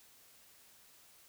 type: silence
effects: white hiss -62 dBFS RMS until 1.28 s